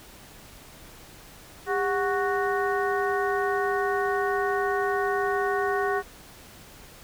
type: harmonic tone with a mistuned harmonic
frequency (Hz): 370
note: F#4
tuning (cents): 0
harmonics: 1 / 2 / 3 / 4 / 5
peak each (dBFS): -26 / -29 / -31 / -32 / -33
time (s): 1.66-6.03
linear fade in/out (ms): 50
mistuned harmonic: 1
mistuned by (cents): +140
effects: pink hiss -48 dBFS RMS until 7.03 s